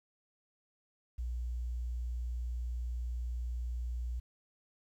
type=tone; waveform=sine; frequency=60 Hz; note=B1; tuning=49 cents flat; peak=-34 dBFS; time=1.18-4.2 s; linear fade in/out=10 ms; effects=11-bit